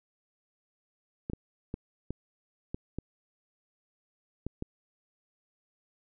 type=clicks; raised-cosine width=3 ms; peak=-21 dBFS; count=8; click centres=1.299 / 1.334 / 1.741 / 2.106 / 2.745 / 2.986 / 4.466 / 4.624 s; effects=none